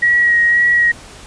sine tone with vibrato, 1904 Hz, A#6, 36 cents sharp, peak -9 dBFS, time 0.02-0.92 s, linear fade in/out 10 ms, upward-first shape sine, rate 1.9 Hz, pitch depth 18 cents each way, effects pink hiss -37 dBFS RMS until 1.26 s + resampled to 22050 Hz

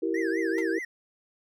sine chord, E diminished, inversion none, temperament equal with one note detuned, 329.6 / 385.9 / 466.2 Hz, E4 / G4 / Bb4, 0 / -27 / 0 cents, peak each -28 / -30 / -31 dBFS, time 0.02-0.79 s, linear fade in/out 10 ms
triangle tone with vibrato, 1800 Hz, A6, 39 cents sharp, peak -31 dBFS, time 0.14-0.85 s, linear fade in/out 5 ms, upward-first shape triangle, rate 4.9 Hz, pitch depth 270 cents each way
sawtooth tone with exponential decay, 456.3 Hz, A#4, 37 cents flat, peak -30 dBFS, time 0.58-0.67 s, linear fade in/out 2 ms, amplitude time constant 18 ms
effects none

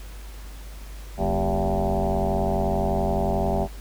sine tone with frequency modulation, 300 Hz, D4, 37 cents sharp, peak -20 dBFS, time 1.17-3.68 s, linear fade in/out 50 ms, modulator 91.5 Hz, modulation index 5.4, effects added 50 Hz sine -36 dBFS peak until 3.8 s + pink hiss -47 dBFS RMS until 3.8 s

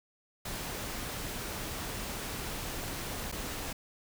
pink noise with dropouts, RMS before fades -38 dBFS, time 0.45-3.73 s, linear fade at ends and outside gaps 5 ms, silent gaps 3.317-3.323 s, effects none

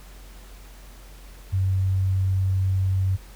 sine tone, 94.9 Hz, F#2, 44 cents sharp, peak -19 dBFS, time 1.52-3.17 s, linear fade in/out 20 ms, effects added 46 Hz sine -42 dBFS peak until 3.35 s + pink hiss -50 dBFS RMS until 3.35 s

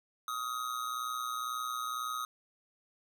square tone with amplitude modulation, 1257 Hz, D#6, 17 cents sharp, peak -32 dBFS, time 0.28-2.25 s, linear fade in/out 2 ms, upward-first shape sine, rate 122 Hz, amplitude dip 70%, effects none

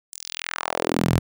sawtooth tone with high-pass filter sweep, 42 Hz, E1, 33 cents sharp, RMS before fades -25 dBFS, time 0.12-1.19 s, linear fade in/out 10 ms, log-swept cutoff 8400 to 97 Hz, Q 2.2, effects none

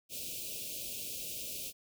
white band-stop noise, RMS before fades -41 dBFS, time 0.09-1.73 s, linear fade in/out 50 ms, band 650 to 2400 Hz, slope 96 dB/octave, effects none

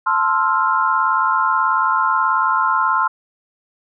sine chord, F major seventh, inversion first, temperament equal, 880 / 1046.5 / 1318.5 / 1396.9 Hz, A5 / C6 / E6 / F6, 0 / 0 / 0 / 0 cents, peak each -22 / -17 / -21 / -20 dBFS, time 0.06-3.08 s, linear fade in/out 10 ms, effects none

